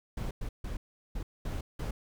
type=noise bursts at uneven times; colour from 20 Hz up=brown; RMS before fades=-35 dBFS; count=6; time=0.17-0.31 / 0.41-0.49 / 0.64-0.77 / 1.15-1.23 / 1.45-1.61 / 1.79-1.91 s; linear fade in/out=5 ms; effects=none